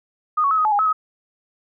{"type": "tone with pitch steps", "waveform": "sine", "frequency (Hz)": [1235, 1116, 1288, 1253, 859, 817, 1290, 1267], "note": ["D#6", "C#6", "E6", "D#6", "A5", "G#5", "E6", "D#6"], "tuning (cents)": [-13, 11, -41, 12, -42, -29, -38, 31], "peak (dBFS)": -15, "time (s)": [0.37, 0.93], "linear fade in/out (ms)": 10, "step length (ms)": 70, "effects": []}